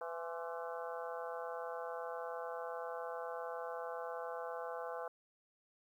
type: harmonic tone with a mistuned harmonic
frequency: 167.2 Hz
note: E3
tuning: 25 cents sharp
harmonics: 3 / 4 / 5 / 6 / 7 / 8 / 9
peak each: -44 / -46 / -48 / -50 / -51 / -52 / -53 dBFS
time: 0.01-5.08 s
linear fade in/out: 2 ms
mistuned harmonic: 6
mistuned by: +84 cents
effects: 12-bit